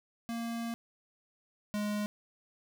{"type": "tone pair in turn", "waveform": "square", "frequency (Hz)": [232, 208.3], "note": ["A#3", "G#3"], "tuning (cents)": [-8, 5], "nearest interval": "major second", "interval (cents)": 187, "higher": "first", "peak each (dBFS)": [-35, -32], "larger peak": "second", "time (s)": [[0.29, 0.74], [1.74, 2.06]], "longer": "first", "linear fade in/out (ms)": 0, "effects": ["11-bit"]}